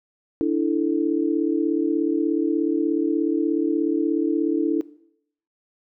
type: chord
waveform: sine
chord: D suspended second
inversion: none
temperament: just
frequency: 293.7 / 330.4 / 440.5 Hz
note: D4 / E4 / A4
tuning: 0 / +4 / +2 cents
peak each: -22 / -22 / -27 dBFS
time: 0.41-4.81 s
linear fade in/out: 0 ms
effects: noise-tail reverb RT60 0.7 s tail -19 dB re dry